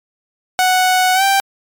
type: tone with pitch glide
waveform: sawtooth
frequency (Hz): 740 to 784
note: F#5 to G5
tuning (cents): 0 to 0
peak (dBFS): -7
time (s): 0.59-1.4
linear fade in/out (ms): 0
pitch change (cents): +100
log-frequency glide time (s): 1.14-1.23
effects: MP3 96 kbps